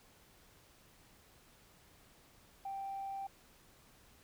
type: tone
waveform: sine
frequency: 784 Hz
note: G5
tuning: in tune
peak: -38 dBFS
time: 2.65-3.27 s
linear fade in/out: 5 ms
effects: tanh soft clip ceiling -35 dBFS + pink hiss -64 dBFS RMS until 4.23 s